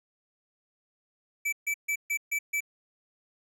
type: tone bursts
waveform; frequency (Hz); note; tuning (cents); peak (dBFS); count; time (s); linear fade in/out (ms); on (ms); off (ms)
square; 2312; D7; -28; -27; 6; 1.45-2.606; 10; 76; 140
effects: none